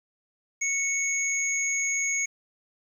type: tone pair together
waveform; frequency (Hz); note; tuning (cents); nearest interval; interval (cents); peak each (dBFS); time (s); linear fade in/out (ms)
sine; 2212 / 6629; C#7 / G#8; -4 / -4; octave + perfect fifth; 1900; -27; 0.61-2.26; 10
effects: 9-bit